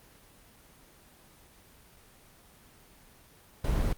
brown noise, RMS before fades -27 dBFS, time 3.64-3.93 s, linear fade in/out 5 ms, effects pink hiss -57 dBFS RMS until 3.97 s + Opus 24 kbps

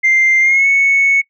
sine tone with pitch glide, 2093 to 2211 Hz, C7 to C#7, 0 to -5 cents, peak -7 dBFS, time 0.03-1.22 s, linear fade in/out 20 ms, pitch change +95 cents, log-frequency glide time 0.41-0.67 s, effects noise-tail reverb RT60 0.1 s tail -24 dB re dry + tanh soft clip ceiling -5 dBFS

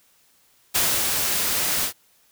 white noise with ADSR envelope, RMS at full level -20 dBFS, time 0.74-1.93 s, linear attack 18 ms, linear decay 270 ms, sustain -3 dB, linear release 89 ms, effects white hiss -60 dBFS RMS until 2.31 s

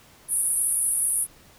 pink band-pass noise, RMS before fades -24 dBFS, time 0.28-1.27 s, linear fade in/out 50 ms, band 9500 to 11000 Hz, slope 96 dB/octave, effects pink hiss -53 dBFS RMS until 1.58 s

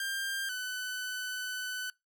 sawtooth tone pair in turn, 1592 / 1502.6 Hz, G6 / F#6, +26 / +26 cents, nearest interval minor second, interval 100 cents, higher first, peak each -29 / -31 dBFS, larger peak first, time 0-0.49 / 0.49-1.9 s, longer second, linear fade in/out 2 ms, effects noise-tail reverb RT60 0.2 s tail -24 dB re dry

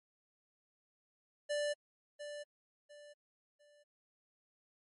square tone with echo, 587.3 Hz, D5, in tune, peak -34 dBFS, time 1.49-1.74 s, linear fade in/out 20 ms, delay 700 ms, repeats 3, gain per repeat -10 dB, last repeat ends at 3.84 s, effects MP3 48 kbps

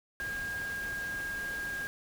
sine tone in noise, 1622 Hz, G#6, 41 cents flat, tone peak -34 dBFS, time 0.2-1.87 s, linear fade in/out 0 ms, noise pink, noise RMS -45 dBFS, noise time 0.2-1.87 s, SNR +8 dB, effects none

